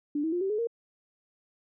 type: tone with pitch steps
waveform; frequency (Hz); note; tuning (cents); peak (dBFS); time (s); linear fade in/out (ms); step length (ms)
sine; 292.8 / 321.2 / 352.2 / 386.4 / 423.8 / 464.8; D4 / E4 / F4 / G4 / G#4 / A#4; -5 / -45 / +15 / -25 / +35 / -5; -26; 0.15-0.672; 5; 87
effects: none